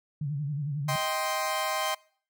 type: tone with vibrato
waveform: sine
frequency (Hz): 145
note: D3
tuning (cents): -22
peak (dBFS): -28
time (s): 0.21-0.96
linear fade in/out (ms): 5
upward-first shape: sine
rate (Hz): 11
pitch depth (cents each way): 100
type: chord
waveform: sawtooth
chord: C minor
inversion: first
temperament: equal with one note detuned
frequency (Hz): 627.7 / 784 / 1046.5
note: Eb5 / G5 / C6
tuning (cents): +15 / 0 / 0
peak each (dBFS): -29 / -29 / -27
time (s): 0.88-1.95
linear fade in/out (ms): 10
effects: noise-tail reverb RT60 0.5 s tail -24 dB re dry